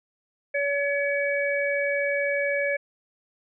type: harmonic tone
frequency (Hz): 567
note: C#5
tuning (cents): +39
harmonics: 1 / 3 / 4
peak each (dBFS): -25 / -29 / -28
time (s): 0.54-2.77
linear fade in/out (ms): 10
effects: none